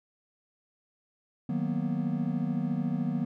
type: chord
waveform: triangle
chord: B major seventh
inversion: first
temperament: equal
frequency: 155.56 / 185 / 233.1 / 246.9 Hz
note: D#3 / F#3 / A#3 / B3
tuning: 0 / 0 / 0 / 0 cents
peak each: -31 dBFS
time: 1.49-3.25 s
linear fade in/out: 5 ms
effects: none